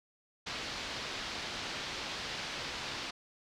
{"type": "low-pass noise", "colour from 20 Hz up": "white", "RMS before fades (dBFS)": -40, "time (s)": [0.46, 3.11], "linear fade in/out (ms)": 10, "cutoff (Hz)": 4800, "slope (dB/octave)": 24, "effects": []}